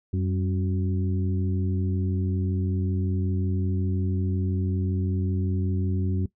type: harmonic tone with a mistuned harmonic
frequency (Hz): 92.5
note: F#2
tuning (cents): 0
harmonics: 1 / 2 / 3 / 4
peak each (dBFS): -24 / -30 / -34 / -36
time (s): 0.13-6.26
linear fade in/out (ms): 5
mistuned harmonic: 2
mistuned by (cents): +65
effects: noise-tail reverb RT60 0.1 s tail -18 dB re dry